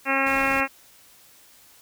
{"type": "harmonic tone", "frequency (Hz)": 270.9, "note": "C#4", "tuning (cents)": -40, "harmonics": [1, 2, 3, 4, 5, 6, 7, 8, 9, 10], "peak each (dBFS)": [-29, -29, -29, -29, -29, -29, -29, -29, -29, -29], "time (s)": [0.05, 0.68], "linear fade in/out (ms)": 50}
{"type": "noise", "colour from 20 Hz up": "pink", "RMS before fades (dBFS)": -38, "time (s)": [0.26, 0.61], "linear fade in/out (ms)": 10}
{"effects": ["white hiss -53 dBFS RMS until 1.81 s"]}